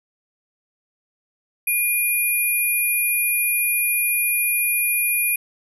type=tone cluster; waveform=sine; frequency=2424 / 10740 / 11410 Hz; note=D#7 / E9 / F9; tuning=-46 / +31 / +36 cents; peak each=-21 / -24 / -22 dBFS; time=1.67-5.36 s; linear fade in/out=5 ms; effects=none